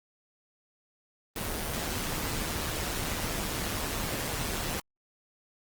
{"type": "noise with amplitude modulation", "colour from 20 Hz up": "pink", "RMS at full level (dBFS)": -30, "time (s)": [1.36, 4.8], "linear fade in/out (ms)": 2, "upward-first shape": "sine", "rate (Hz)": 155, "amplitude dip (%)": 60, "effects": ["Opus 24 kbps"]}